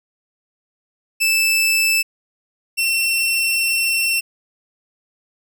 sawtooth tone pair in turn, 2637 / 2706 Hz, E7 / E7, 0 / +45 cents, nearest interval unison, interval 45 cents, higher second, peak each -11 / -13 dBFS, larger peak first, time 1.2-2.03 / 2.77-4.21 s, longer second, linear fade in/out 20 ms, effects none

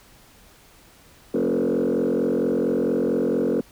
sine tone with frequency modulation, 359.5 Hz, F#4, 50 cents flat, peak -17 dBFS, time 1.34-3.61 s, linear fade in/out 5 ms, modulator 44.4 Hz, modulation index 3.4, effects tanh soft clip ceiling -17 dBFS + pink hiss -52 dBFS RMS until 3.71 s

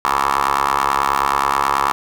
15% pulse ring-modulated tone, 69.3 Hz, C#2, in tune, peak -6 dBFS, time 0.05-1.92 s, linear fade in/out 0 ms, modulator 1070 Hz, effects none

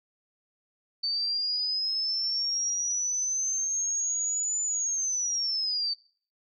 sine linear two-way sweep, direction up then down, 4545 to 7040 to 4545 Hz, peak -26 dBFS, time 1.03-5.94 s, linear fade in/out 10 ms, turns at 4.62 s, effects noise-tail reverb RT60 0.5 s tail -23 dB re dry

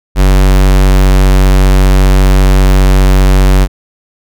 square tone, 47.43 Hz, F#1, 44 cents sharp, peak -4 dBFS, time 0.15-3.68 s, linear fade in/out 50 ms, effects none

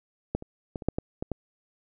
clicks, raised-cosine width 2 ms, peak -13 / -26 / -19 / -25 / -10 / -15 / -17 / -16 dBFS, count 8, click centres 0.35 / 0.424 / 0.758 / 0.822 / 0.886 / 0.985 / 1.225 / 1.317 s, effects none

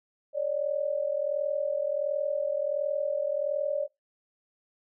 sine tone pair together, 557.6 / 599 Hz, C#5 / D5, +10 / +34 cents, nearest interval minor second, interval 124 cents, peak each -29 / -29 dBFS, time 0.33-3.88 s, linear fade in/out 50 ms, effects noise-tail reverb RT60 0.2 s tail -23 dB re dry

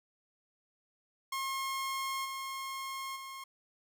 sawtooth tone with level steps, 1075 Hz, C6, 47 cents sharp, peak -30 / -34 / -39 dBFS, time 1.32-3.44 s, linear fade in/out 5 ms, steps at 2.24 / 3.15 s, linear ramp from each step 20 ms, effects none

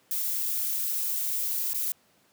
violet noise with dropouts, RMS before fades -29 dBFS, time 0.11-1.92 s, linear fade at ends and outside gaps 1 ms, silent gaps 1.733-1.745 s, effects pink hiss -64 dBFS RMS until 2.32 s + high-pass 150 Hz 12 dB/octave

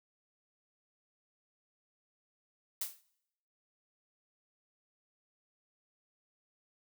blue noise with exponential decay, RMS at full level -32 dBFS, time 2.81-3.01 s, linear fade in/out 5 ms, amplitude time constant 43 ms, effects noise-tail reverb RT60 0.8 s tail -22 dB re dry

